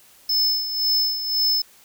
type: tone with tremolo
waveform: square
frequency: 5240 Hz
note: E8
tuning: 11 cents flat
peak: -17 dBFS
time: 0.29-1.62 s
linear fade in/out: 5 ms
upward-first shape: sine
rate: 1.9 Hz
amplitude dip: 65%
effects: white hiss -52 dBFS RMS until 1.84 s